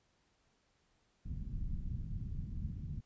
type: low-pass noise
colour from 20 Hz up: pink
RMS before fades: -40 dBFS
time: 1.25-3.01 s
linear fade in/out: 10 ms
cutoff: 180 Hz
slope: 24 dB/octave
effects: pink hiss -75 dBFS RMS until 3.05 s + resampled to 16000 Hz